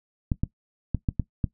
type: clicks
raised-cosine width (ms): 5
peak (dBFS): -11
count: 6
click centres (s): 0.318 / 0.435 / 0.947 / 1.088 / 1.197 / 1.442
effects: noise-tail reverb RT60 0.1 s tail -17 dB re dry